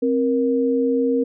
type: tone pair together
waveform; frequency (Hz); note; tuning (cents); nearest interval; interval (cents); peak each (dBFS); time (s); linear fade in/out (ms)
sine; 264.4 / 470.5; C4 / A#4; +18 / +16; minor seventh; 998; -19; 0.02-1.24; 10
effects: none